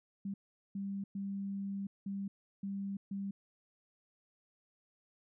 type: tone bursts at uneven times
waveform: sine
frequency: 197.5 Hz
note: G3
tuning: 13 cents sharp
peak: -36 dBFS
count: 6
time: 0.25-0.34 / 0.75-1.04 / 1.15-1.87 / 2.06-2.28 / 2.63-2.97 / 3.11-3.31 s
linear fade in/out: 5 ms
effects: none